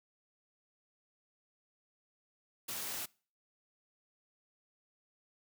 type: noise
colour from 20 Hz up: white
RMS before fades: -40 dBFS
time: 2.68-3.06 s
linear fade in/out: 10 ms
effects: noise-tail reverb RT60 0.4 s tail -24 dB re dry + high-pass 100 Hz 12 dB/octave